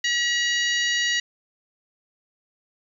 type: harmonic tone with a mistuned harmonic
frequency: 961 Hz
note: B5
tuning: 48 cents flat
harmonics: 2 / 3 / 4 / 5 / 6 / 7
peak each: -23 / -27 / -29 / -31 / -33 / -34 dBFS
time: 0.04-1.2 s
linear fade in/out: 5 ms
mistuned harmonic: 5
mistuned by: -78 cents
effects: 9-bit